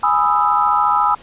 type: chord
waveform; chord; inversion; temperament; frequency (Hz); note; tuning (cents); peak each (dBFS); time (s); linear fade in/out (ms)
sine; E major seventh; first; equal; 830.6 / 987.8 / 1244.5 / 1318.5; G#5 / B5 / D#6 / E6; 0 / 0 / 0 / 0; -18; 0.03-1.15; 5
effects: pink hiss -43 dBFS RMS until 1.22 s + resampled to 8000 Hz